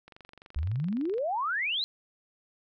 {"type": "click train", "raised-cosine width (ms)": 0.3, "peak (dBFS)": -33, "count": 27, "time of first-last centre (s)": [0.08, 1.182], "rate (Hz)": 23.6}
{"type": "exponential sweep", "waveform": "sine", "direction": "up", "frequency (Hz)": [65.41, 4188], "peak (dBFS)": -27, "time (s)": [0.56, 1.84], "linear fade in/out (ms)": 0}
{"effects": []}